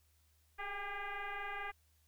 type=tone with frequency modulation; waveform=sine; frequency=415.3 Hz; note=G#4; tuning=in tune; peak=-39 dBFS; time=0.58-1.72 s; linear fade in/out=20 ms; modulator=403 Hz; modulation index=4.9; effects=added 77 Hz sine -70 dBFS peak until 2.07 s + white hiss -75 dBFS RMS until 2.07 s